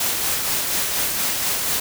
white noise with tremolo, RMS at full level -21 dBFS, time 0-1.8 s, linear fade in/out 5 ms, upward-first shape sine, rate 4.2 Hz, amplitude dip 30%, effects none

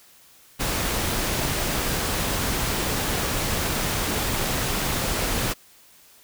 pink noise, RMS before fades -25 dBFS, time 0.59-5.54 s, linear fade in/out 20 ms, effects white hiss -53 dBFS RMS until 6.23 s

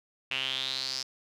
sawtooth tone with band-pass filter sweep, 131.9 Hz, C3, 14 cents sharp, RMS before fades -33 dBFS, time 0.31-1.03 s, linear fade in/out 5 ms, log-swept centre 2700 to 5200 Hz, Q 6.9, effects none

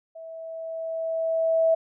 sine tone with level ramp, 652 Hz, E5, 19 cents flat, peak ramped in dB -38 to -16 dBFS, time 0.15-1.75 s, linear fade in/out 10 ms, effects none

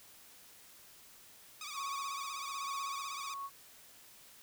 10% pulse tone with vibrato, 1200 Hz, D6, 37 cents sharp, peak -34 dBFS, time 1.61-3.34 s, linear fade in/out 2 ms, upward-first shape triangle, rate 16 Hz, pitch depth 130 cents each way
sine tone with tremolo, 1107 Hz, C#6, 3 cents flat, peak -37 dBFS, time 1.73-3.5 s, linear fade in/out 50 ms, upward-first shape sine, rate 1.2 Hz, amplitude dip 45%
effects white hiss -58 dBFS RMS until 4.42 s

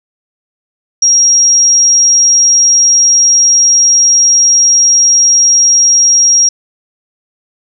sine tone, 5630 Hz, F8, 13 cents sharp, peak -4 dBFS, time 1.02-6.49 s, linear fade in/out 5 ms, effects none

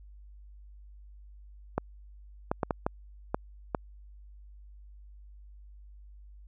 clicks, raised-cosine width 1 ms, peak -13 dBFS, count 7, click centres 1.78 / 2.515 / 2.632 / 2.708 / 2.865 / 3.345 / 3.748 s, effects added 50 Hz sine -48 dBFS peak until 6.47 s

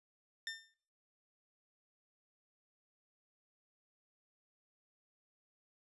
20% pulse tone with exponential decay, 1800 Hz, A6, 39 cents sharp, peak -32 dBFS, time 0.47-0.74 s, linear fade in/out 1 ms, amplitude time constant 57 ms, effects noise-tail reverb RT60 0.5 s tail -21 dB re dry + resampled to 24000 Hz

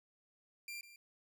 sawtooth tone with echo, 2376 Hz, D7, 20 cents sharp, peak -40 dBFS, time 0.68-0.81 s, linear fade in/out 2 ms, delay 150 ms, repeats 1, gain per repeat -13 dB, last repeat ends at 0.96 s, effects none

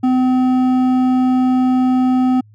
sine tone with hard clipping, 255.3 Hz, C4, 42 cents flat, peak -13 dBFS, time 0.03-2.41 s, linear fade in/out 10 ms, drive 8 dB, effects added 106 Hz sine -43 dBFS peak until 2.54 s

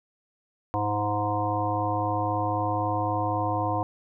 harmonic tone with a mistuned harmonic, 103.83 Hz, G#2, in tune, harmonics 1 / 3 / 5 / 7 / 9 / 10, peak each -30 / -32 / -33 / -29 / -31 / -32 dBFS, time 0.74-3.83 s, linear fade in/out 0 ms, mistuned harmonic 3, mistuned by +28 cents, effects none

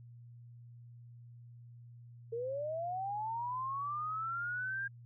sine linear sweep, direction up, 450 to 1615 Hz, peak -35 dBFS, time 2.32-4.88 s, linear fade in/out 10 ms, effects added 119 Hz sine -51 dBFS peak until 5.05 s

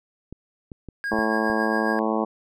clicks, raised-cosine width 3 ms, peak -24 dBFS, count 6, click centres 0.326 / 0.718 / 0.887 / 1.135 / 1.189 / 1.5 s
triangle tone with tremolo, 1631 Hz, G#6, 32 cents flat, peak -23 dBFS, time 1.04-1.99 s, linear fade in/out 0 ms, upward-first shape sine, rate 7.3 Hz, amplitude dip 45%
harmonic tone, 110 Hz, A2, in tune, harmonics 2 / 3 / 4 / 5 / 6 / 7 / 8 / 9 / 10, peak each -26 / -28 / -29 / -30 / -31 / -31 / -32 / -33 / -33 dBFS, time 1.11-2.25 s, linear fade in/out 10 ms
effects none

